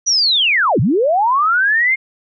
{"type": "linear two-way sweep", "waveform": "sine", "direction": "down then up", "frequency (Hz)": [5960, 97.9, 2156], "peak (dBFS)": -11, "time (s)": [0.06, 1.96], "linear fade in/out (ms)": 20, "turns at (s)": 0.8, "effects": []}